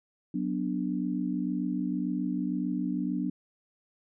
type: chord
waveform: sine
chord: B minor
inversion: second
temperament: equal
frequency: 185 / 246.9 / 293.7 Hz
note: F#3 / B3 / D4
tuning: 0 / 0 / 0 cents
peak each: -32 dBFS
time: 0.34-3.3 s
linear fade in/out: 5 ms
effects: none